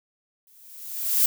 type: noise with exponential growth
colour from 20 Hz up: violet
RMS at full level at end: -17 dBFS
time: 0.47-1.26 s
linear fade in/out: 2 ms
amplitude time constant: 170 ms
effects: none